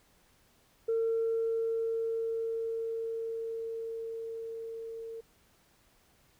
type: tone with level ramp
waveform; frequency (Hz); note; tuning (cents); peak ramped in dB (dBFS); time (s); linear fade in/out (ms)
sine; 454.1; A#4; -45; -25 to -39; 0.88-5.21; 10
effects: tanh soft clip ceiling -23 dBFS + pink hiss -66 dBFS RMS until 6.39 s